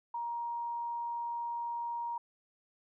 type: tone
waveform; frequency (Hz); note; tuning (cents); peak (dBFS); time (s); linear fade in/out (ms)
sine; 942; A#5; +18; -34; 0.14-2.18; 5
effects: none